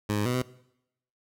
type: tone with pitch steps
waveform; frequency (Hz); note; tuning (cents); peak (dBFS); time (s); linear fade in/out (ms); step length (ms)
15% pulse; 104.7 / 103.9 / 123.8 / 126.7; G#2 / G#2 / B2 / B2; +15 / +1 / +5 / +45; -19; 0.09-0.422; 5; 83
effects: noise-tail reverb RT60 0.8 s tail -20 dB re dry